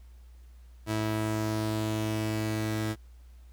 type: tone pair together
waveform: sawtooth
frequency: 108.53 / 325.5 Hz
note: A2 / E4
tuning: -23 / -22 cents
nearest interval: octave + perfect fifth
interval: 1901 cents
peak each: -26 / -30 dBFS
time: 0.86-2.96 s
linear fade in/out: 50 ms
effects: added 60 Hz sine -48 dBFS peak until 3.52 s + pink hiss -67 dBFS RMS until 3.52 s

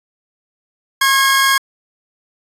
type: tone pair together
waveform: sawtooth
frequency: 1079 / 1639.8 Hz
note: C#6 / G#6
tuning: -47 / -22 cents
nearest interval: perfect fifth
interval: 725 cents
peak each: -10 dBFS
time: 1.01-1.58 s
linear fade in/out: 5 ms
effects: resampled to 32000 Hz

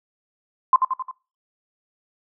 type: tone with echo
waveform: sine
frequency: 1039 Hz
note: C6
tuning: 12 cents flat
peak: -10 dBFS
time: 0.73-0.76 s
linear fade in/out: 2 ms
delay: 88 ms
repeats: 4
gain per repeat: -5 dB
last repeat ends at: 1.112 s
effects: noise-tail reverb RT60 0.3 s tail -21 dB re dry

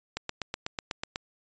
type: click train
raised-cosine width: 0.2 ms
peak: -14 dBFS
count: 9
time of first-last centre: 0.17-1.159 s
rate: 8.09 Hz
effects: resampled to 16000 Hz

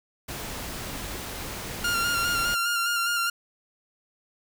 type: noise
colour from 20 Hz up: pink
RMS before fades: -35 dBFS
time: 0.28-2.55 s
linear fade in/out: 10 ms
type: tone with vibrato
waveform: sawtooth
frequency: 1396.9 Hz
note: F6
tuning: in tune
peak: -20 dBFS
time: 1.84-3.3 s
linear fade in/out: 5 ms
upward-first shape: square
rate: 4.9 Hz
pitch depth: 22 cents each way
effects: none

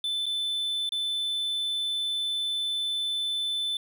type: tone with dropouts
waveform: triangle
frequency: 3520 Hz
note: A7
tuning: in tune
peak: -25 dBFS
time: 0.04-3.77 s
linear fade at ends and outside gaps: 2 ms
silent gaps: 0.258-0.264 / 0.892-0.921 s
effects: none

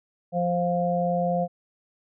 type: harmonic tone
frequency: 175.3 Hz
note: F3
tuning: 7 cents sharp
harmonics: 1 / 3 / 4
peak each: -26 / -26 / -26 dBFS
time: 0.32-1.48 s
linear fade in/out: 50 ms
effects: none

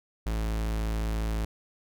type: tone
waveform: 45% pulse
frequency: 54.4 Hz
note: A1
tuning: 19 cents flat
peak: -27 dBFS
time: 0.26-1.45 s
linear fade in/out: 5 ms
effects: none

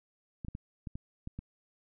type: clicks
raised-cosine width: 5 ms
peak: -27 dBFS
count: 7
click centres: 0.448 / 0.484 / 0.551 / 0.872 / 0.955 / 1.274 / 1.39 s
effects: none

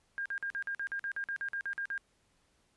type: tone bursts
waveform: sine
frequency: 1609 Hz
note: G6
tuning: 45 cents sharp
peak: -33 dBFS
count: 15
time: 0.18-1.978 s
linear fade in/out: 0 ms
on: 76 ms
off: 47 ms
effects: pink hiss -72 dBFS RMS until 2.76 s + resampled to 24000 Hz

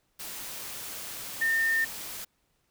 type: tone in noise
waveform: sine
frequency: 1815 Hz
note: A#6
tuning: 47 cents flat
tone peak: -23 dBFS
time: 1.41-1.85 s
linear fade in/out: 10 ms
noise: white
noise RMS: -39 dBFS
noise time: 0.19-2.25 s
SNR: +13 dB
effects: pink hiss -73 dBFS RMS until 2.7 s

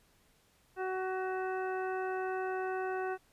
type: harmonic tone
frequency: 374.8 Hz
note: F#4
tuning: 22 cents sharp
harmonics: 1 / 2 / 3 / 4 / 5 / 7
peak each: -35 / -38 / -45 / -42 / -49 / -53 dBFS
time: 0.76-3.18 s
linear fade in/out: 50 ms
effects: pink hiss -68 dBFS RMS until 3.32 s + resampled to 32000 Hz

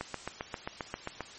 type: click train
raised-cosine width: 0.5 ms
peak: -19 dBFS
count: 10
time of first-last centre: 0.01-1.207 s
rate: 7.52 Hz
effects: white hiss -48 dBFS RMS until 1.38 s + MP3 32 kbps

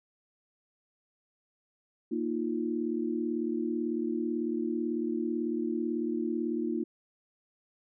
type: chord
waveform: sine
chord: Bb suspended fourth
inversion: none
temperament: equal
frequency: 233.1 / 311.1 / 349.2 Hz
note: Bb3 / Eb4 / F4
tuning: 0 / 0 / 0 cents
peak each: -33 dBFS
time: 2.11-6.84 s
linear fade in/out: 10 ms
effects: none

